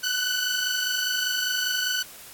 15% pulse tone pair together, 1480 / 1505 Hz, F#6 / F#6, 0 / +29 cents, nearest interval unison, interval 29 cents, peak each -21 / -19 dBFS, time 0.03-2.03 s, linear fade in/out 10 ms, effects white hiss -45 dBFS RMS until 2.33 s + AAC 64 kbps

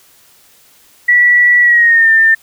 sine tone with pitch glide, 1948 to 1796.7 Hz, B6 to A6, -24 to +36 cents, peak -5 dBFS, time 1.08-2.35 s, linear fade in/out 10 ms, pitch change -140 cents, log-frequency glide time 1.61-2.11 s, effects white hiss -47 dBFS RMS until 2.42 s

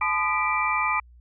sine tone cluster, 863 / 1017 / 1225 / 1966 / 2350 Hz, A5 / C6 / D#6 / B6 / D7, -34 / -50 / -27 / -8 / +1 cents, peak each -30 / -28 / -26 / -32 / -26 dBFS, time 0.01-1 s, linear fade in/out 5 ms, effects added 60 Hz sine -48 dBFS peak until 1.2 s

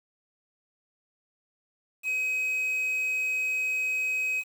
triangle tone with quantisation, 2534 Hz, D#7, 31 cents sharp, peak -24 dBFS, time 2.03-4.44 s, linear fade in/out 50 ms, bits 8, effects none

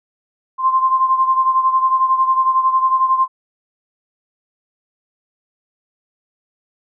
sine beating tone pair, 1046.5 / 1057.5 Hz, C6 / C6, 0 / +18 cents, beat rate 11 Hz, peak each -13 / -19 dBFS, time 0.58-3.28 s, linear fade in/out 50 ms, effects none

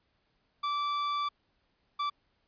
45% pulse tone bursts at uneven times, 1163 Hz, D6, 17 cents flat, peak -29 dBFS, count 2, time 0.63-1.29 / 1.99-2.1 s, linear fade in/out 10 ms, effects pink hiss -74 dBFS RMS until 2.47 s + resampled to 11025 Hz

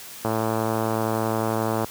click train, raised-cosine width 1 ms, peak -10 dBFS, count 178, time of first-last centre 0.25-1.845 s, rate 111 Hz, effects white hiss -40 dBFS RMS until 1.9 s + high-pass 60 Hz 12 dB/octave

